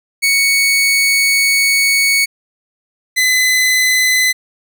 sawtooth tone pair in turn, 2224 / 2019 Hz, C#7 / B6, +5 / +38 cents, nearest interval major second, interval 167 cents, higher first, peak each -7 dBFS, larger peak neither, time 0.22-2.26 / 3.16-4.33 s, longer first, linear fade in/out 20 ms, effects none

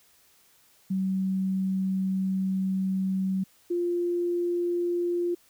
sine tone pair in turn, 190 / 348.9 Hz, F#3 / F4, +46 / -2 cents, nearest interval major seventh, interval 1052 cents, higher second, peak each -24 dBFS, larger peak neither, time 0.9-3.44 / 3.7-5.35 s, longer first, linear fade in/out 10 ms, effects white hiss -61 dBFS RMS until 5.49 s

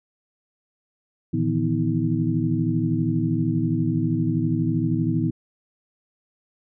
sine tone cluster, 113.4 / 153.8 / 166.3 / 249.2 / 320.3 Hz, A#2 / D#3 / E3 / B3 / E4, -47 / -20 / +16 / +16 / -50 cents, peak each -26 dBFS, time 1.33-5.31 s, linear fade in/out 10 ms, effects none

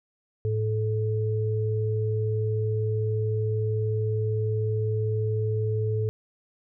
sine tone pair together, 108.05 / 433.4 Hz, A2 / A4, -31 / -26 cents, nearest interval 2 octaves, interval 2405 cents, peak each -24 / -29 dBFS, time 0.45-6.09 s, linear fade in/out 0 ms, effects none

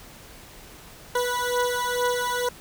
20% pulse beating tone pair, 489.9 / 492.1 Hz, B4 / B4, -14 / -6 cents, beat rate 2.2 Hz, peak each -21 dBFS, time 1.15-2.49 s, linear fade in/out 5 ms, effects pink hiss -46 dBFS RMS until 2.6 s

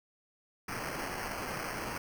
white noise with sample-and-hold, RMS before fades -38 dBFS, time 0.68-1.98 s, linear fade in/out 5 ms, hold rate 3675 Hz, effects none

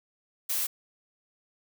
blue noise, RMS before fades -29 dBFS, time 0.49-0.67 s, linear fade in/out 10 ms, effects none

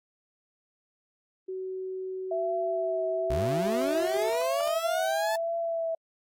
sine tone, 375.6 Hz, F#4, 26 cents sharp, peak -32 dBFS, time 1.48-4.3 s, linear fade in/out 10 ms
sine tone with vibrato, 661 Hz, E5, 5 cents sharp, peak -27 dBFS, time 2.31-5.95 s, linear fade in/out 5 ms, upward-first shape triangle, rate 1 Hz, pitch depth 35 cents each way
30% pulse linear sweep, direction up, 53.7 to 880 Hz, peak -26 dBFS, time 3.3-5.36 s, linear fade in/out 5 ms
effects AAC 64 kbps

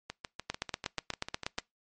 two click trains, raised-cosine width 0.2 ms, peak -14 / -20 dBFS, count 10 / 11, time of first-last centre 0.5-1.586 / 0.1-1.581 s, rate 8.29 / 6.75 Hz, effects noise-tail reverb RT60 0.2 s tail -25 dB re dry + MP3 48 kbps

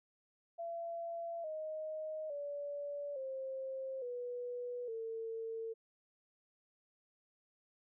sine tone with pitch steps, 676 / 623.5 / 575.1 / 530.4 / 489.2 / 451.2 Hz, E5 / D#5 / D5 / C5 / B4 / A4, +43 / +3 / -36 / +23 / -16 / +44 cents, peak -39 dBFS, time 0.58-5.74 s, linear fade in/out 20 ms, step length 860 ms, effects none

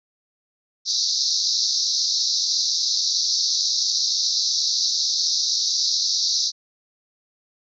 white band-pass noise, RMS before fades -22 dBFS, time 0.85-6.52 s, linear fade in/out 50 ms, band 3900 to 6000 Hz, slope 96 dB/octave, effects none

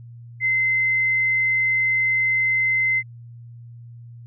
sine tone, 2065 Hz, C7, 23 cents flat, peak -17 dBFS, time 0.4-3.03 s, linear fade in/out 50 ms, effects added 118 Hz sine -38 dBFS peak until 4.26 s

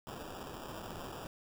violet noise with sample-and-hold, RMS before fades -45 dBFS, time 0.07-1.27 s, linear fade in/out 0 ms, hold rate 2100 Hz, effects none

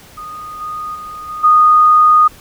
sine tone with level steps, 1235 Hz, D#6, 13 cents flat, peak -26 / -21 / -26 / -22 / -5 dBFS, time 0.17-2.28 s, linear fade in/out 10 ms, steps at 0.6 / 0.94 / 1.28 / 1.43 s, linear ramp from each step 20 ms, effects pink hiss -41 dBFS RMS until 2.4 s

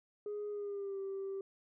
sine tone with pitch glide, 415.3 to 389.7 Hz, G#4 to G4, 0 to -10 cents, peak -36 dBFS, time 0.26-1.41 s, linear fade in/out 2 ms, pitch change -110 cents, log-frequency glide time 0.5-0.99 s, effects tanh soft clip ceiling -35 dBFS

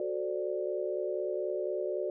sine chord, D dominant seventh, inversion first, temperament equal, 370 / 440 / 523.3 / 587.3 Hz, F#4 / A4 / C5 / D5, 0 / 0 / 0 / 0 cents, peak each -34 / -38 / -39 / -35 dBFS, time 0-2.1 s, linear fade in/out 2 ms, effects none

